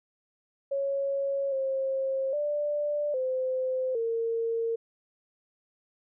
sine tone with pitch steps, 553 / 535 / 589 / 516 / 457.9 Hz, C#5 / C5 / D5 / C5 / A#4, -4 / +38 / +5 / -24 / -31 cents, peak -26 dBFS, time 0.71-4.76 s, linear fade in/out 10 ms, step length 810 ms, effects none

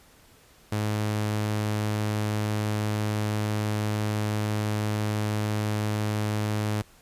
sawtooth tone, 106 Hz, G#2, 36 cents sharp, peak -21 dBFS, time 0.72-6.82 s, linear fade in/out 5 ms, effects pink hiss -56 dBFS RMS until 7.01 s + resampled to 32000 Hz

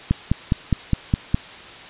click train, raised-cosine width 5 ms, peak -4 dBFS, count 7, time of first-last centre 0.11-1.345 s, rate 4.86 Hz, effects white hiss -39 dBFS RMS until 1.89 s + resampled to 8000 Hz

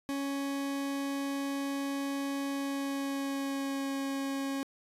40% pulse tone with pitch glide, 277.6 to 273.6 Hz, C#4 to C#4, +3 to -23 cents, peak -31 dBFS, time 0.09-4.63 s, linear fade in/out 0 ms, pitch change -26 cents, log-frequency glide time 2.49-3.97 s, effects resampled to 32000 Hz

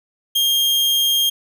40% pulse tone, 3220 Hz, G7, 46 cents sharp, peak -14 dBFS, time 0.35-1.3 s, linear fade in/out 10 ms, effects none

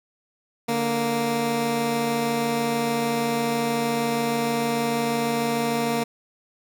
15% pulse tone pair together, 146.61 / 233.1 Hz, D3 / A#3, -3 / 0 cents, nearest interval minor sixth, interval 803 cents, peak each -25 / -16 dBFS, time 0.68-6.04 s, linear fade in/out 10 ms, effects none

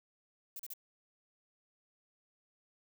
violet noise bursts, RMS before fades -44 dBFS, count 3, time 0.56-0.736 s, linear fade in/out 2 ms, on 34 ms, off 37 ms, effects none

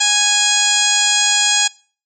harmonic tone with a mistuned harmonic, 828 Hz, G#5, 5 cents flat, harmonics 1 / 2 / 3 / 4 / 5 / 6 / 7 / 8 / 9 / 10, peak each -24 / -22 / -22 / -18 / -22 / -23 / -29 / -18 / -21 / -28 dBFS, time 0-1.68 s, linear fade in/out 10 ms, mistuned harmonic 8, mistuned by +33 cents, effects noise-tail reverb RT60 0.4 s tail -23 dB re dry

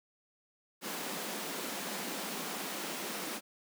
pink high-pass noise, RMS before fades -39 dBFS, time 0.81-3.41 s, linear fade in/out 50 ms, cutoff 180 Hz, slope 48 dB/octave, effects none

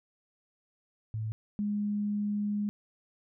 sine tone pair in turn, 109.5 / 206.7 Hz, A2 / G#3, -8 / -8 cents, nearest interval major seventh, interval 1100 cents, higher second, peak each -31 / -28 dBFS, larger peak second, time 1.14-1.32 / 1.59-2.69 s, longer second, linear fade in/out 0 ms, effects none

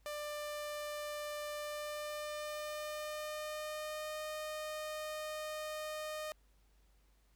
sawtooth tone with pitch glide, 594 to 614.6 Hz, D5 to D#5, +20 to -21 cents, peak -36 dBFS, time 0.06-6.32 s, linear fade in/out 0 ms, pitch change +59 cents, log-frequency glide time 1.57-4.19 s, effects added 50 Hz sine -66 dBFS peak until 7.35 s + pink hiss -75 dBFS RMS until 7.35 s

